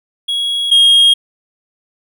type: tone pair in turn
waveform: triangle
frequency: 3322 / 3256 Hz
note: G#7 / G#7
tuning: 0 / -35 cents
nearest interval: unison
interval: 35 cents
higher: first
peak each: -13 / -4 dBFS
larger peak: second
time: 0.28-0.71 / 0.71-1.14 s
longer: neither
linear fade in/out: 10 ms
effects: none